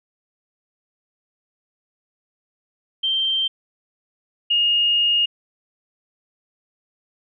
sine tone pair in turn, 3141 / 2850 Hz, G7 / F7, +3 / +34 cents, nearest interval major second, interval 169 cents, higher first, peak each -18 / -15 dBFS, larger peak second, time 3.03-3.48 / 4.5-5.26 s, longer second, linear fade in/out 10 ms, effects none

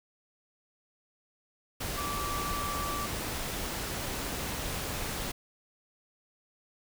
sine tone in noise, 1161 Hz, D6, 20 cents flat, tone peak -34 dBFS, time 1.97-3.06 s, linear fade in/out 10 ms, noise pink, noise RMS -35 dBFS, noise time 1.8-5.32 s, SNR -2 dB, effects none

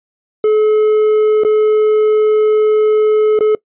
triangle tone with dropouts, 428.8 Hz, A4, 45 cents flat, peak -6 dBFS, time 0.44-3.55 s, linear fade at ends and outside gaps 2 ms, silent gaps 1.436-1.448 / 3.39-3.407 s, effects noise-tail reverb RT60 0.1 s tail -22 dB re dry + resampled to 8000 Hz

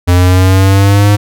square linear sweep, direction up, 88 to 103.83 Hz, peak -5 dBFS, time 0.07-1.17 s, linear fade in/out 20 ms, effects none

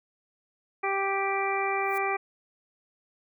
harmonic tone, 392 Hz, G4, in tune, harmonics 1 / 2 / 3 / 4 / 5 / 6, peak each -31 / -30 / -32 / -41 / -35 / -32 dBFS, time 0.83-2.17 s, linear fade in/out 10 ms
violet noise with exponential growth, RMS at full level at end -40 dBFS, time 1.8-1.98 s, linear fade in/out 2 ms, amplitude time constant 39 ms
effects none

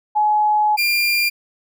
sine / 30% pulse tone pair in turn, 846 / 2393 Hz, G#5 / D7, +32 / +32 cents, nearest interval octave + tritone, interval 1800 cents, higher second, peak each -13 dBFS, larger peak neither, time 0.15-0.77 / 0.77-1.3 s, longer first, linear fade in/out 20 ms, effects none

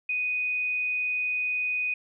sine tone, 2489 Hz, D#7, in tune, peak -25 dBFS, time 0.09-1.94 s, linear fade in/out 5 ms, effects none

